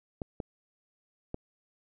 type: clicks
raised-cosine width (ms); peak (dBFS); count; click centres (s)
2; -21; 3; 0.218 / 0.402 / 1.344
effects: none